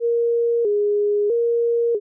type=tone with vibrato; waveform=sine; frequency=440 Hz; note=A4; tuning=in tune; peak=-16 dBFS; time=0-2 s; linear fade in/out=50 ms; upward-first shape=square; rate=0.77 Hz; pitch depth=110 cents each way; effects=none